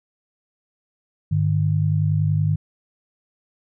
sine tone pair together, 101.6 / 152.23 Hz, G#2 / D#3, -38 / -38 cents, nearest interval perfect fifth, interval 700 cents, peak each -20 / -19 dBFS, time 1.31-2.56 s, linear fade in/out 10 ms, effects none

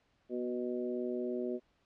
harmonic tone with a mistuned harmonic, 123.47 Hz, B2, in tune, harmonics 2 / 3 / 4 / 5, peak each -38 / -36 / -43 / -43 dBFS, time 0.29-1.6 s, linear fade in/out 50 ms, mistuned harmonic 2, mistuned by -18 cents, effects pink hiss -73 dBFS RMS until 1.85 s + low-pass 4000 Hz 12 dB/octave

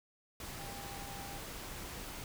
sine tone in noise, 798 Hz, G5, 31 cents sharp, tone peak -49 dBFS, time 0.59-1.38 s, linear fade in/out 2 ms, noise pink, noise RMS -45 dBFS, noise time 0.4-2.24 s, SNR -7 dB, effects none

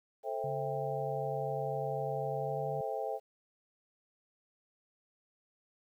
sine chord, A minor seventh, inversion none, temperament just, 440 / 528 / 660 / 792 Hz, A4 / C5 / E5 / G5, 0 / +16 / +2 / +18 cents, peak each -39 dBFS, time 0.23-3.2 s, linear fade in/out 50 ms
sine tone with pitch glide, 140 to 144.02 Hz, C#3 to D3, +18 to -33 cents, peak -39 dBFS, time 0.44-2.81 s, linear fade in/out 2 ms, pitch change +49 cents, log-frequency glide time 2.38-2.63 s
effects 11-bit

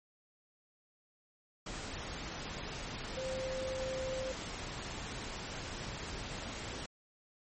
sine tone in noise, 523.3 Hz, C5, in tune, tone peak -36 dBFS, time 3.17-4.32 s, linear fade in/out 5 ms, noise pink, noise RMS -42 dBFS, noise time 1.66-6.86 s, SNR +3 dB, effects MP3 32 kbps

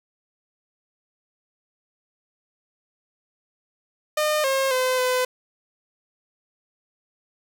sawtooth tone with pitch steps, 608 / 537 / 512 / 506 Hz, D#5 / C5 / C5 / B4, -40 / +45 / -38 / +42 cents, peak -16 dBFS, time 4.17-5.25 s, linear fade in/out 5 ms, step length 270 ms, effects none

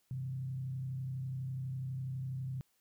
sine tone with frequency modulation, 130.81 Hz, C3, in tune, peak -36 dBFS, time 0.11-2.61 s, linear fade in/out 0 ms, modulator 32.1 Hz, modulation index 0.44, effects white hiss -75 dBFS RMS until 2.8 s

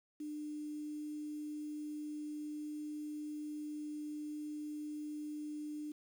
sine tone with quantisation, 300.1 Hz, D4, 38 cents sharp, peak -40 dBFS, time 0.2-5.92 s, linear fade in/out 5 ms, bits 10, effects none

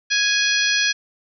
harmonic tone with a mistuned harmonic, 830.6 Hz, G#5, in tune, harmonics 2 / 3 / 4 / 5 / 6 / 7, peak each -21 / -23 / -24 / -25 / -26 / -26 dBFS, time 0.1-0.93 s, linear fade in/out 20 ms, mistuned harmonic 5, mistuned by +31 cents, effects none

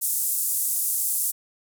pink band-pass noise, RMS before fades -25 dBFS, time 0.01-1.32 s, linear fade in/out 20 ms, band 8600 to 16000 Hz, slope 24 dB/octave, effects none

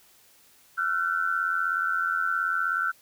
sine tone cluster, 1348 / 1445 / 1524 Hz, E6 / F#6 / G6, +38 / -41 / -49 cents, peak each -27 / -30 / -28 dBFS, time 0.77-2.92 s, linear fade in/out 20 ms, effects white hiss -58 dBFS RMS until 3.01 s

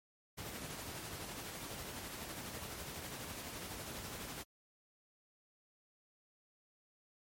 pink noise with tremolo, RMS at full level -44 dBFS, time 0.37-4.44 s, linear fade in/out 20 ms, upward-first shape sine, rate 12 Hz, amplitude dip 30%, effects high-pass 60 Hz 12 dB/octave + MP3 64 kbps

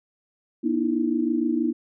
sine tone cluster, 240.8 / 303.2 / 329.6 Hz, B3 / D#4 / E4, -44 / -45 / 0 cents, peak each -25 dBFS, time 0.63-1.73 s, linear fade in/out 20 ms, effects none

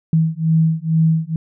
sine beating tone pair, 160 / 162.2 Hz, D#3 / E3, +49 / -28 cents, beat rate 2.2 Hz, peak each -16 dBFS, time 0.13-1.36 s, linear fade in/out 2 ms, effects none

